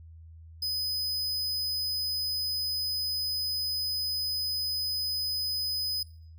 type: tone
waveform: 45% pulse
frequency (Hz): 5020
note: D#8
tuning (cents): +15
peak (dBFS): -29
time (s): 0.62-6.03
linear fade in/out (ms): 5
effects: noise-tail reverb RT60 0.5 s tail -17 dB re dry + added 81 Hz sine -46 dBFS peak until 6.38 s